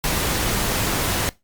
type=noise; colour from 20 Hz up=pink; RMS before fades=-22 dBFS; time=0.04-1.29 s; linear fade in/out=0 ms; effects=noise-tail reverb RT60 0.2 s tail -20 dB re dry + Opus 48 kbps